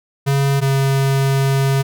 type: tone pair in turn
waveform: square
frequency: 138.59 / 136.29 Hz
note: C#3 / C#3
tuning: 0 / -29 cents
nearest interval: unison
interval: 29 cents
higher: first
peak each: -14 dBFS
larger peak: neither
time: 0.26-0.61 / 0.61-1.83 s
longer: second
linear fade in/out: 20 ms
effects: none